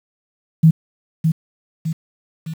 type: tone with echo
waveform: sine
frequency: 160.8 Hz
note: E3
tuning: 43 cents flat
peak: -6 dBFS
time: 0.63-0.71 s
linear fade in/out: 10 ms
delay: 610 ms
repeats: 3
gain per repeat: -6 dB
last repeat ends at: 2.54 s
effects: 7-bit